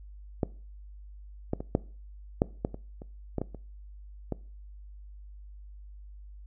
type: clicks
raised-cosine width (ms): 2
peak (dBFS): -12 / -14 / -22 / -9 / -8 / -14 / -25 / -29 / -16 / -17 / -28 / -17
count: 12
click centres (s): 0.432 / 1.534 / 1.605 / 1.751 / 2.419 / 2.649 / 2.744 / 3.019 / 3.383 / 3.416 / 3.547 / 4.323
effects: noise-tail reverb RT60 0.4 s tail -21 dB re dry + added 50 Hz sine -44 dBFS peak until 6.46 s